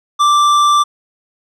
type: tone with tanh clipping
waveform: sine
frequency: 1174.7 Hz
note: D6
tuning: in tune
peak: -10 dBFS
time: 0.19-0.84 s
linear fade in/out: 20 ms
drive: 13 dB
effects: none